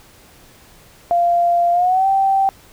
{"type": "tone with pitch glide", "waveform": "sine", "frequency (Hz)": [693, 777.9], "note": ["F5", "G5"], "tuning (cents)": [-14, -14], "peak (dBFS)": -12, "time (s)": [1.11, 2.49], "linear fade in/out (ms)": 0, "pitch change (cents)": 200, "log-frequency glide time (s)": [1.72, 2.07], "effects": ["pink hiss -47 dBFS RMS until 2.72 s"]}